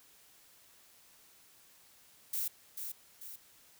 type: noise with echo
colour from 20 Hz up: violet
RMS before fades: -35 dBFS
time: 2.33-2.48 s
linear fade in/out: 5 ms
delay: 440 ms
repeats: 2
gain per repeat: -6 dB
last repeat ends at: 3.36 s
effects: white hiss -62 dBFS RMS until 3.79 s